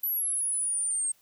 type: exponential sweep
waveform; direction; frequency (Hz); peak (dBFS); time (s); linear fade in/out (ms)
sine; down; 11910 to 8372; -26; 0.03-1.12; 5
effects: white hiss -64 dBFS RMS until 1.21 s